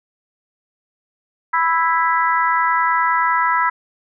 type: harmonic tone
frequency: 329.6 Hz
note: E4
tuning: in tune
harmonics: 3 / 4 / 5 / 6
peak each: -17 / -19 / -23 / -23 dBFS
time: 1.53-3.7 s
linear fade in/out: 10 ms
effects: none